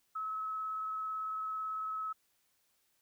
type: tone with vibrato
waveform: sine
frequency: 1290 Hz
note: E6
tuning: 38 cents flat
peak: -35 dBFS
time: 0.15-2.13 s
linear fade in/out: 10 ms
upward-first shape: sine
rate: 18 Hz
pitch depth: 9 cents each way
effects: white hiss -75 dBFS RMS until 3.01 s

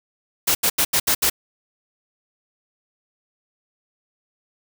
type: noise bursts at uneven times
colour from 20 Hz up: white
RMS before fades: -18 dBFS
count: 6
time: 0.47-0.55 / 0.63-0.7 / 0.78-0.85 / 0.93-1 / 1.07-1.15 / 1.22-1.3 s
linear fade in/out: 10 ms
effects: none

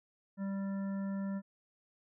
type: harmonic tone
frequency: 196 Hz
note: G3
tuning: in tune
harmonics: 1 / 3 / 5 / 7 / 9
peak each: -34 / -48 / -54 / -56 / -57 dBFS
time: 0.37-1.42 s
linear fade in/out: 50 ms
effects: none

